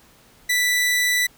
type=tone; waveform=sawtooth; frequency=1975.5 Hz; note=B6; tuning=in tune; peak=-14 dBFS; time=0.49-1.27 s; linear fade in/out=10 ms; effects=pink hiss -53 dBFS RMS until 1.37 s